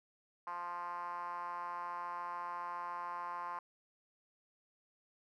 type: tone with band-pass filter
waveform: 5% pulse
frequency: 174.61 Hz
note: F3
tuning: in tune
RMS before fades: -42 dBFS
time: 0.47-3.59 s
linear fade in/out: 2 ms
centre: 1000 Hz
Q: 6.3
effects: none